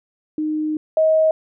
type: tone pair in turn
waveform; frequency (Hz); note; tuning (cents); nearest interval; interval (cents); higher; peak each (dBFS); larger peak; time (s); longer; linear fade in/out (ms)
sine; 307.7 / 632.7; D#4 / D#5; -19 / +29; octave; 1248; second; -19 / -12; second; 0.38-0.77 / 0.97-1.31; first; 2
effects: none